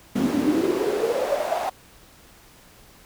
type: noise with high-pass filter sweep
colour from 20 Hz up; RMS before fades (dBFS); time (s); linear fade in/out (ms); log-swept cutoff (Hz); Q
brown; -23; 0.15-1.7; 10; 230 to 770; 7.8
effects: pink hiss -51 dBFS RMS until 3.05 s